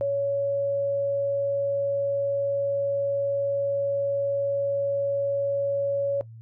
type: tone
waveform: sine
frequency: 560 Hz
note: C#5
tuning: 18 cents sharp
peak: -22 dBFS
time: 0.01-6.21 s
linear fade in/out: 0 ms
effects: noise-tail reverb RT60 0.1 s tail -18 dB re dry + added 113 Hz sine -41 dBFS peak until 6.41 s